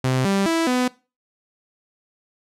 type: tone with pitch steps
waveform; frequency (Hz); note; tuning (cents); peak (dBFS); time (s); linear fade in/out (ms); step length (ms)
sawtooth; 129.6 / 196.5 / 329.2 / 250.6; C3 / G3 / E4 / B3; -16 / +4 / -2 / +25; -14; 0.04-0.88; 5; 210
effects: noise-tail reverb RT60 0.3 s tail -21 dB re dry + low-pass 10000 Hz 12 dB/octave